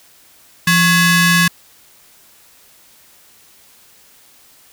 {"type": "ring-modulated tone", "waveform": "sawtooth", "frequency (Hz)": 924, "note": "A#5", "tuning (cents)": -16, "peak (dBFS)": -3, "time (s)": [0.67, 1.48], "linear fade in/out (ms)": 5, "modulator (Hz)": 752, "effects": ["white hiss -48 dBFS RMS until 4.72 s"]}